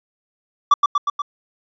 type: tone with echo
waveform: triangle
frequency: 1157 Hz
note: D6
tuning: 26 cents flat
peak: -6 dBFS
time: 0.71-0.74 s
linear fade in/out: 5 ms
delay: 120 ms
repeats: 4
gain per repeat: -3 dB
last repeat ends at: 1.22 s
effects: resampled to 16000 Hz